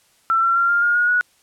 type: tone with pitch steps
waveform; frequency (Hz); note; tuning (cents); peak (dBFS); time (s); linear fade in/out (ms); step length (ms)
sine; 1341 / 1360.5 / 1380.3 / 1400.4 / 1420.7 / 1441.4 / 1462.4; E6 / F6 / F6 / F6 / F6 / F#6 / F#6; +29 / -46 / -21 / +4 / +29 / -46 / -21; -14; 0.3-1.21; 0; 130
effects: white hiss -58 dBFS RMS until 1.42 s + low-pass 11000 Hz 12 dB/octave